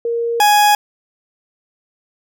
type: tone pair in turn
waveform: sine / 40% pulse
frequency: 467.1 / 832.3 Hz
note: A#4 / G#5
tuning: +3 / +4 cents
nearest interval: minor seventh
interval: 1001 cents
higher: second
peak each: -16 / -8 dBFS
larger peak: second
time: 0.05-0.4 / 0.4-0.75 s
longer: neither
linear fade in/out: 2 ms
effects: none